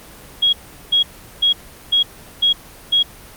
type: tone bursts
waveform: sine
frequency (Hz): 3299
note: G#7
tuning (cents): -12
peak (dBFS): -11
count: 6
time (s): 0.42-3.03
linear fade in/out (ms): 10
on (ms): 110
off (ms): 390
effects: pink hiss -40 dBFS RMS until 3.36 s + Opus 24 kbps